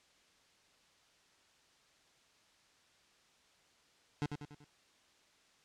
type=tone with echo; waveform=25% pulse; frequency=146.83 Hz; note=D3; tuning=in tune; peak=-29 dBFS; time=4.22-4.26 s; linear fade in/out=0 ms; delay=96 ms; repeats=4; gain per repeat=-6 dB; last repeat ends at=4.644 s; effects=white hiss -68 dBFS RMS until 5.64 s + low-pass 6000 Hz 12 dB/octave